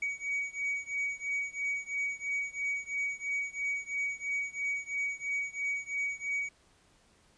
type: beating tone pair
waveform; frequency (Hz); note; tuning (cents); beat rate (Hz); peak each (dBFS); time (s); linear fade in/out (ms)
triangle; 2257 / 2260; C#7 / C#7; +31 / +33; 3; -33 / -34; 0.02-6.49; 5
effects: pink hiss -65 dBFS RMS until 7.37 s + resampled to 22050 Hz